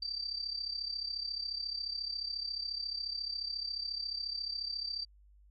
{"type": "tone with amplitude modulation", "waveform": "sine", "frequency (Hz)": 4658, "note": "D8", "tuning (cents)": -15, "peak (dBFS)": -32, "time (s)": [0.02, 5.05], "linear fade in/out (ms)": 5, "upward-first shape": "sine", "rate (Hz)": 34.2, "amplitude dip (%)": 75, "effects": ["added 50 Hz sine -58 dBFS peak until 5.5 s"]}